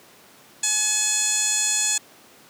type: tone with band-pass filter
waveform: 15% pulse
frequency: 851 Hz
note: G#5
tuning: 42 cents sharp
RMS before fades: -22 dBFS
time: 0.63-1.98 s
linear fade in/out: 5 ms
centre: 6500 Hz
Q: 6.9
effects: pink hiss -50 dBFS RMS until 2.49 s + high-pass 200 Hz 12 dB/octave